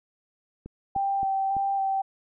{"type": "clicks", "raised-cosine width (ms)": 3, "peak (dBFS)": -26, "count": 4, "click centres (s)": [0.66, 0.963, 1.231, 1.567]}
{"type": "tone with vibrato", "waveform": "sine", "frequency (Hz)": 782, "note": "G5", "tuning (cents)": -4, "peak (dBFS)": -23, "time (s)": [0.95, 2.02], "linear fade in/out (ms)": 10, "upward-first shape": "square", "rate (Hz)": 1.8, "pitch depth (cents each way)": 13}
{"effects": []}